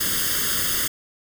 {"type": "noise with comb filter", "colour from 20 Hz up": "white", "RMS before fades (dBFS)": -23, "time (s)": [0, 0.88], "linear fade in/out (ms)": 10, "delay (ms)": 0.61, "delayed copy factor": 0.85, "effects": []}